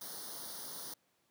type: noise with comb filter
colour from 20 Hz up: white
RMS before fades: -45 dBFS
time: 0.01-0.94 s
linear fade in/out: 5 ms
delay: 0.2 ms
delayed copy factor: +0.95
effects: pink hiss -75 dBFS RMS until 1.3 s + high-pass 150 Hz 12 dB/octave